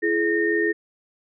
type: tone cluster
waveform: sine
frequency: 336.4 / 422.6 / 1836 Hz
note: E4 / G#4 / A#6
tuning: +35 / +30 / -27 cents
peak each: -23 dBFS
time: 0.02-0.73 s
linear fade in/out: 20 ms
effects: none